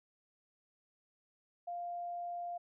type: tone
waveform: sine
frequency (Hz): 698.5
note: F5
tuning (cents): 0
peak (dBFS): -38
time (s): 1.67-2.58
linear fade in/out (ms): 10
effects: none